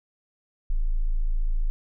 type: tone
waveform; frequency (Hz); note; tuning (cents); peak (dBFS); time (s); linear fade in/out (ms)
sine; 27.43; A0; -4; -20; 0.7-1.7; 0
effects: none